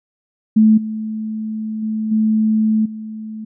sine tone with level steps, 217.7 Hz, A3, 18 cents flat, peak -7 / -21 / -18 / -12 / -26 dBFS, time 0.56-3.45 s, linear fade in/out 10 ms, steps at 0.77 / 1.82 / 2.11 / 2.85 s, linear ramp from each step 10 ms, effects none

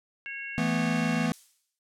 harmonic tone, 548 Hz, C#5, 20 cents flat, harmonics 3 / 4 / 5, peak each -39 / -39 / -39 dBFS, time 0.26-1.26 s, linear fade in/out 0 ms
square chord, E suspended fourth, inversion none, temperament equal with one note detuned, 165.48 / 220 / 246.9 Hz, E3 / A3 / B3, +7 / 0 / 0 cents, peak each -30 dBFS, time 0.58-1.32 s, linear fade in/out 0 ms
violet noise with exponential decay, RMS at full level -39 dBFS, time 1.33-1.79 s, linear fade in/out 2 ms, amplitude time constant 100 ms
effects low-pass 8000 Hz 12 dB/octave

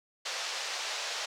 white band-pass noise, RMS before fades -36 dBFS, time 0.25-1.26 s, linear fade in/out 10 ms, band 520 to 5900 Hz, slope 24 dB/octave, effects none

